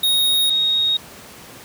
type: tone pair in turn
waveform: square / sine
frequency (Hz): 3749 / 3749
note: A#7 / A#7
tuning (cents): +9 / +9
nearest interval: unison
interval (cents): 0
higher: neither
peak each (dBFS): -15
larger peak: neither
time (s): 0.03-0.5 / 0.5-0.97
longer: neither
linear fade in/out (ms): 5
effects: pink hiss -40 dBFS RMS until 1.64 s + high-pass 100 Hz 12 dB/octave